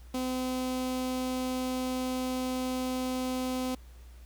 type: tone with notch filter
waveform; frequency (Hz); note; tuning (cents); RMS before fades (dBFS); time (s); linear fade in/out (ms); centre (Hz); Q
sawtooth; 255.7; C4; -40; -32; 0.14-3.75; 5; 1700; 1.6
effects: added 60 Hz sine -47 dBFS peak until 4.25 s + pink hiss -61 dBFS RMS until 4.25 s